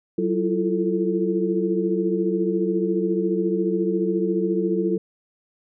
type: tone cluster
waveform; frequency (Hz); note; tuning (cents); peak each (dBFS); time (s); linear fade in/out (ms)
sine; 188 / 332.9 / 347.2 / 441.2; F#3 / E4 / F4 / A4; +28 / +17 / -10 / +5; -25; 0.18-4.98; 5
effects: none